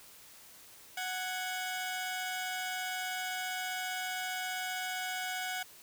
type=tone pair together; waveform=15% pulse; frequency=740 / 1661.2 Hz; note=F#5 / G#6; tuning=0 / 0 cents; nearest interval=octave + major second; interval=1400 cents; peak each=-29 / -36 dBFS; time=0.97-5.63 s; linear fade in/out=5 ms; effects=white hiss -55 dBFS RMS until 5.82 s